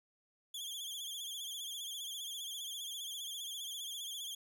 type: tone with vibrato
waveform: sawtooth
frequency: 3312 Hz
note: G#7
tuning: 5 cents flat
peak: -38 dBFS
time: 0.54-4.35 s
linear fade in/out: 5 ms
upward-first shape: sine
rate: 15 Hz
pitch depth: 87 cents each way
effects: none